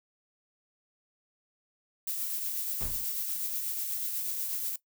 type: noise with tremolo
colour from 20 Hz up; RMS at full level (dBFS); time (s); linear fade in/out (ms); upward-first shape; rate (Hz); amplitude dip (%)
violet; -32; 2.07-4.76; 5; triangle; 8.2; 35
type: noise with exponential decay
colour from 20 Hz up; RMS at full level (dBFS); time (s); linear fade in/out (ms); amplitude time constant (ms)
brown; -33; 2.81-3.18; 0; 80
effects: noise-tail reverb RT60 0.1 s tail -17 dB re dry